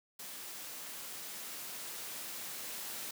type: noise with level ramp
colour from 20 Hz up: white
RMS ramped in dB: -46 to -42 dBFS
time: 0.19-3.11 s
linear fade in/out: 5 ms
effects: high-pass 150 Hz 12 dB/octave